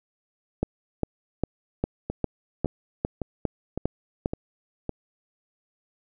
two click trains, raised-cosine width 2 ms, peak -10 / -15 dBFS, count 10 / 6, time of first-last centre 0.63-4.259 / 2.1-4.893 s, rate 2.48 / 1.79 Hz, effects none

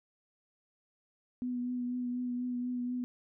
sine tone with vibrato, 246.9 Hz, B3, in tune, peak -32 dBFS, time 1.42-3.04 s, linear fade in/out 0 ms, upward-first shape triangle, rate 4.1 Hz, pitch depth 23 cents each way, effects none

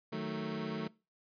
25% pulse chord, D# diminished, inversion none, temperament equal, 155.56 / 185 / 220 Hz, D#3 / F#3 / A3, 0 / 0 / 0 cents, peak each -38 / -38 / -35 dBFS, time 0.12-0.88 s, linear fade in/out 10 ms, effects noise-tail reverb RT60 0.3 s tail -22 dB re dry + resampled to 11025 Hz

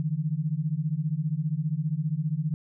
sine beating tone pair, 146.83 / 161.83 Hz, D3 / E3, 0 / -32 cents, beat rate 15 Hz, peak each -28 dBFS, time 0-2.54 s, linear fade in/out 0 ms, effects none

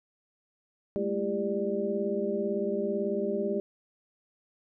sine tone cluster, 201 / 219 / 338.2 / 398.9 / 593 Hz, G3 / A3 / E4 / G4 / D5, +44 / -8 / +44 / +30 / +17 cents, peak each -35 / -35 / -37 / -30 / -34 dBFS, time 0.96-3.6 s, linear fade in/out 0 ms, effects none

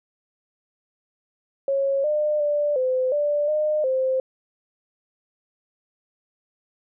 sine tone with pitch steps, 549 / 602 / 588 / 513 / 587 / 609 / 522 Hz, C#5 / D5 / D5 / C5 / D5 / D#5 / C5, -17 / +43 / +2 / -34 / -1 / -37 / -4 cents, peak -19 dBFS, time 1.68-4.2 s, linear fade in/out 2 ms, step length 360 ms, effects none

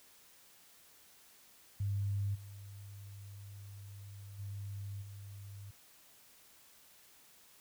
sine tone with level steps, 100.1 Hz, G2, 37 cents sharp, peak -32 / -47 / -40 / -46 dBFS, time 1.8-5.71 s, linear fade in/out 5 ms, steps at 2.34 / 4.38 / 5.01 s, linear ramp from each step 20 ms, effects white hiss -62 dBFS RMS until 7.6 s

